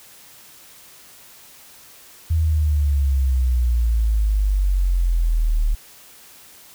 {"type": "exponential sweep", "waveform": "sine", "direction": "down", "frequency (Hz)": [81.9, 36.97], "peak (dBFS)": -15, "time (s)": [2.3, 5.75], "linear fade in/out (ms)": 10, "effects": ["white hiss -46 dBFS RMS until 6.74 s"]}